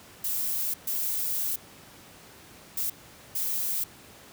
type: noise bursts at uneven times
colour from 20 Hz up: violet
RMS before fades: -29 dBFS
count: 4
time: 0.24-0.74 / 0.87-1.56 / 2.77-2.9 / 3.35-3.84 s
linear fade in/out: 5 ms
effects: pink hiss -50 dBFS RMS until 4.32 s + high-pass 80 Hz 12 dB/octave